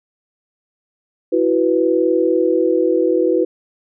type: chord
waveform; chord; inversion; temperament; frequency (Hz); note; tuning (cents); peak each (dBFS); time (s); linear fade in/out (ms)
sine; E suspended second; none; equal; 329.6 / 370 / 493.9; E4 / F#4 / B4; 0 / 0 / 0; -17; 1.32-3.45; 10
effects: none